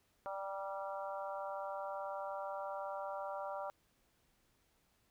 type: harmonic tone with a mistuned harmonic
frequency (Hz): 196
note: G3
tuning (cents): 0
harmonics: 3 / 4 / 5 / 6 / 7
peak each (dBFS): -43 / -45 / -47 / -49 / -50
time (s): 0.26-3.7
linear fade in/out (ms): 0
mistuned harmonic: 5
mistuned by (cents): -33
effects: pink hiss -75 dBFS RMS until 5.1 s